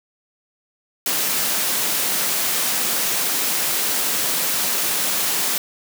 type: high-pass noise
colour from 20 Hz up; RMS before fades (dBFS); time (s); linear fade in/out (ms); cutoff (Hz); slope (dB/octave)
white; -21; 1.06-5.58; 2; 140; 48
effects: none